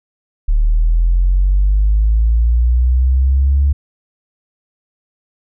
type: linear sweep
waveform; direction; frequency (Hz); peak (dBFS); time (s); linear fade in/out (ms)
sine; up; 36.4 to 71.2; -8; 0.48-3.73; 10
effects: tanh soft clip ceiling -5 dBFS